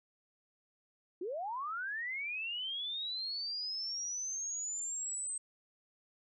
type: linear sweep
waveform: sine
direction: up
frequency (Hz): 329.4 to 8290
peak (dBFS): -36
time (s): 1.21-5.38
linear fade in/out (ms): 5
effects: none